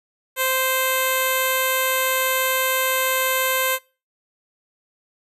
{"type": "tone with low-pass filter", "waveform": "10% pulse", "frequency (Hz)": 521, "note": "C5", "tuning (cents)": -7, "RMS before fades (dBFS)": -21, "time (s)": [0.36, 3.79], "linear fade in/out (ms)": 50, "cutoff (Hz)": 12000, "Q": 5.3, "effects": ["noise-tail reverb RT60 0.3 s tail -21 dB re dry"]}